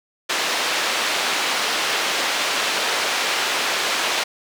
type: band-pass noise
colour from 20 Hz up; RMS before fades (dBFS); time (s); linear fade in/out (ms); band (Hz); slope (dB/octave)
white; -22; 0.29-4.24; 10; 390 to 3800; 12
effects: none